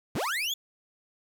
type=linear sweep; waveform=35% pulse; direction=up; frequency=60.5 to 3503 Hz; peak=-26 dBFS; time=0.15-0.54 s; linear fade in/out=5 ms; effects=9-bit